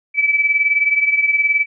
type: beating tone pair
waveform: sine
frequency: 2300 / 2319 Hz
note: D7 / D7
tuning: -37 / -22 cents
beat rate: 19 Hz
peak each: -14 / -19 dBFS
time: 0.14-1.66 s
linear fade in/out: 50 ms
effects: none